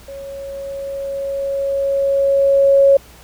sine tone with level ramp, 552 Hz, C#5, 7 cents flat, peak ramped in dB -29 to -6 dBFS, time 0.08-2.97 s, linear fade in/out 5 ms, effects added 60 Hz sine -44 dBFS peak until 3.23 s + pink hiss -44 dBFS RMS until 3.23 s

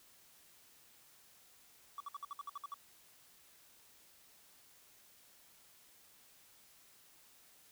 triangle tone bursts, 1143 Hz, D6, 47 cents flat, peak -39 dBFS, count 10, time 1.98-2.741 s, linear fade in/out 2 ms, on 23 ms, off 59 ms, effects white hiss -64 dBFS RMS until 7.71 s

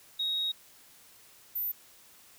sine tone pair in turn, 3774 / 14158 Hz, A#7 / A9, +21 / +10 cents, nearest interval octave + major seventh, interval 2289 cents, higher second, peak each -27 / -29 dBFS, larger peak first, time 0.19-0.52 / 1.55-1.72 s, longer first, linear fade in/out 10 ms, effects tanh soft clip ceiling -24 dBFS + white hiss -57 dBFS RMS until 2.38 s

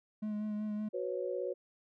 triangle tone with vibrato, 211.5 Hz, G#3, 32 cents sharp, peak -32 dBFS, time 0.22-0.89 s, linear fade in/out 10 ms, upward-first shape sine, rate 5.3 Hz, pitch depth 20 cents each way
sine chord, F# suspended fourth, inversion none, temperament equal with one note detuned, 370 / 493.9 / 551.2 Hz, F#4 / B4 / C#5, 0 / 0 / -10 cents, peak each -38 dBFS, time 0.93-1.54 s, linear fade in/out 20 ms
effects none

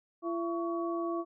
sine tone cluster, 339.1 / 673 / 1124 Hz, E4 / E5 / C#6, +49 / +36 / +24 cents, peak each -32 / -38 / -38 dBFS, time 0.22-1.25 s, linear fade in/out 50 ms, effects none

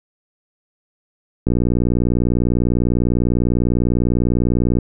click train, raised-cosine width 3 ms, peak -4 dBFS, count 200, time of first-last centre 1.47-4.787 s, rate 60 Hz, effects none

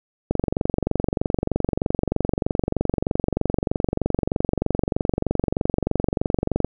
click train, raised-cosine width 2 ms, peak -7 dBFS, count 148, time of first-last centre 0.31-6.646 s, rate 23.2 Hz, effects none

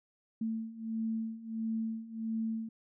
sine beating tone pair, 222.6 / 224.1 Hz, A3 / A3, +20 / +32 cents, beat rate 1.5 Hz, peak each -38 / -35 dBFS, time 0.41-2.69 s, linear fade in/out 5 ms, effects none

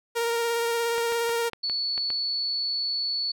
sawtooth tone with vibrato, 466.2 Hz, A#4, in tune, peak -20 dBFS, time 0.15-1.5 s, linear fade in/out 20 ms, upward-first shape sine, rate 17 Hz, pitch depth 17 cents each way
clicks, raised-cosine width 0.3 ms, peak -20 dBFS, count 7, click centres 0.981 / 1.122 / 1.293 / 1.533 / 1.698 / 1.978 / 2.103 s
sine tone, 4435 Hz, C#8, in tune, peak -25 dBFS, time 1.63-3.32 s, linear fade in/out 10 ms
effects none

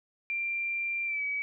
sine tone with pitch glide, 2371 to 2277 Hz, D7 to C#7, +16 to +46 cents, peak -29 dBFS, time 0.3-1.42 s, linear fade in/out 0 ms, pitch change -70 cents, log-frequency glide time 1.05-1.23 s, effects none

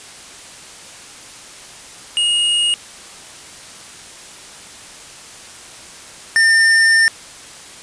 square tone pair in turn, 2865 / 1804.8 Hz, F7 / A6, +44 / +44 cents, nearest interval minor sixth, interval 800 cents, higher first, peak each -14 / -10 dBFS, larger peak second, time 2.17-2.74 / 6.36-7.08 s, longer second, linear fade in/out 0 ms, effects white hiss -37 dBFS RMS until 7.82 s + resampled to 22050 Hz

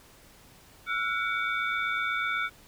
sine tone cluster, 1342 / 1450 / 2260 / 3546 Hz, E6 / F#6 / C#7 / A7, +31 / -35 / +33 / +13 cents, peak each -32 / -31 / -31 / -39 dBFS, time 0.86-2.5 s, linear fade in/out 50 ms, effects pink hiss -55 dBFS RMS until 2.67 s

